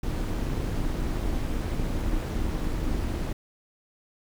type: noise with amplitude modulation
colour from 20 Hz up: brown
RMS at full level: -25 dBFS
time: 0.03-3.33 s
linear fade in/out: 5 ms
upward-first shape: sine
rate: 283 Hz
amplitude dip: 60%
effects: none